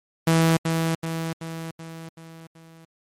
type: tone with echo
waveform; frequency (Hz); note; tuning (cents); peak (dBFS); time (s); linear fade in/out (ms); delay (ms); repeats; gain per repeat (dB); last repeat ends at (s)
sawtooth; 163.5; E3; -14; -12; 0.27-0.57; 5; 380; 6; -5; 2.85
effects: MP3 64 kbps